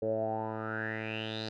10% pulse tone with low-pass filter sweep, 110 Hz, A2, in tune, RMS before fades -35 dBFS, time 0.02-1.49 s, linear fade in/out 5 ms, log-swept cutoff 490 to 4500 Hz, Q 8, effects none

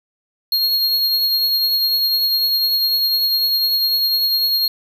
square tone with tremolo, 4274 Hz, C8, 36 cents sharp, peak -14 dBFS, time 0.52-4.68 s, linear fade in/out 2 ms, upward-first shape sine, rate 10 Hz, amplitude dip 30%, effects none

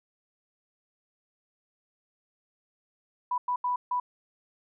sine tone bursts at uneven times, 987.8 Hz, B5, in tune, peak -25 dBFS, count 4, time 3.31-3.38 / 3.48-3.56 / 3.64-3.76 / 3.91-4 s, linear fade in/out 5 ms, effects none

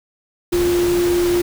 sine tone in noise, 350 Hz, F4, 4 cents sharp, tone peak -14 dBFS, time 0.52-1.42 s, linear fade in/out 10 ms, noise pink, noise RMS -26 dBFS, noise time 0.52-1.42 s, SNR +9 dB, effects none

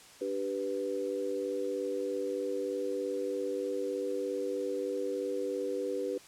sine tone cluster, 293.1 / 390.7 / 493.9 Hz, D4 / G4 / B4, -3 / -6 / 0 cents, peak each -39 / -35 / -34 dBFS, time 0.21-6.18 s, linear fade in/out 5 ms, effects white hiss -54 dBFS RMS until 6.27 s + low-pass 9000 Hz 12 dB/octave

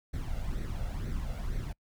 brown noise with flanger, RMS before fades -34 dBFS, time 0.13-1.73 s, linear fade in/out 10 ms, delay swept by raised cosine 0.49 to 1.49 ms, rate 2.1 Hz, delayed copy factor +0.6, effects noise-tail reverb RT60 0.1 s tail -26 dB re dry

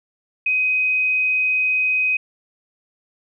sine tone, 2515 Hz, D#7, 18 cents sharp, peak -16 dBFS, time 0.46-2.17 s, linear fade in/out 5 ms, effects none

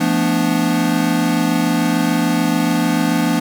square chord, B half-diminished seventh, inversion second, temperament equal with one note detuned, 171.22 / 220 / 246.9 / 293.7 Hz, F3 / A3 / B3 / D4, -34 / 0 / 0 / 0 cents, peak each -21 / -22 / -20 / -20 dBFS, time 0-3.4 s, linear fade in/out 10 ms, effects none

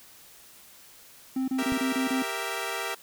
triangle tone bursts, 262.1 Hz, C4, 3 cents sharp, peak -23 dBFS, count 6, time 1.36-2.225 s, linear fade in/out 5 ms, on 120 ms, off 29 ms
10% pulse chord, E diminished, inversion first, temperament equal, 392 / 466.2 / 659.3 Hz, G4 / Bb4 / E5, 0 / 0 / 0 cents, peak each -26 dBFS, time 1.58-2.95 s, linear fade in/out 10 ms
click, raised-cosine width 3 ms, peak -20 dBFS, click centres 1.722 s
effects white hiss -52 dBFS RMS until 3.02 s

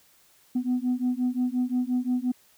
sine beating tone pair, 246.9 / 252.6 Hz, B3 / B3, 0 / +39 cents, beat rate 5.7 Hz, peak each -25 dBFS, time 0.55-2.32 s, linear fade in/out 10 ms, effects tanh soft clip ceiling -19 dBFS + white hiss -60 dBFS RMS until 2.57 s

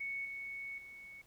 sine tone with level steps, 2217 Hz, C#7, in tune, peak -37 / -41 / -49 dBFS, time 0-1.22 s, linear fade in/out 10 ms, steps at 0.25 / 0.78 s, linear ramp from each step 2 ms, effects pink hiss -67 dBFS RMS until 1.26 s

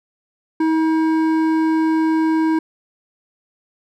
triangle tone with hard clipping, 319.4 Hz, D#4, 45 cents sharp, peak -16 dBFS, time 0.6-2.59 s, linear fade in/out 5 ms, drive 14 dB, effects none

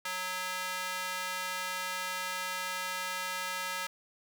square tone with high-pass filter, 183.9 Hz, F#3, 10 cents flat, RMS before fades -36 dBFS, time 0.05-3.87 s, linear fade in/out 5 ms, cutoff 1300 Hz, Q 1.1, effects none

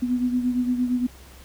sine beating tone pair, 246.9 / 255.6 Hz, B3 / C4, 0 / -40 cents, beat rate 8.7 Hz, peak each -21 / -28 dBFS, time 0.02-1.07 s, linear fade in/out 10 ms, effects added 65 Hz sine -46 dBFS peak until 1.44 s + pink hiss -49 dBFS RMS until 1.44 s

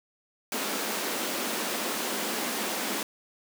pink high-pass noise, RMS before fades -31 dBFS, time 0.52-3.03 s, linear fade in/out 2 ms, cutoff 200 Hz, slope 48 dB/octave, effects none

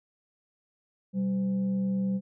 sine tone with frequency modulation, 193 Hz, G3, 27 cents flat, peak -25 dBFS, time 1.13-2.21 s, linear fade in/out 50 ms, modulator 317 Hz, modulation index 0.3, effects none

